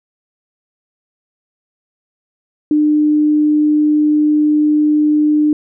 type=tone; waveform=sine; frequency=301 Hz; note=D4; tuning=43 cents sharp; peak=-9 dBFS; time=2.71-5.53 s; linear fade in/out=2 ms; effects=none